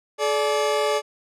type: tone pair together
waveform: 30% pulse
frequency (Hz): 427.7 / 583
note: A4 / D5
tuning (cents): -49 / -13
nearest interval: perfect fourth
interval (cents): 536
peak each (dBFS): -20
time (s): 0.18-1.02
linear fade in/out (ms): 50
effects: low-pass 9000 Hz 12 dB/octave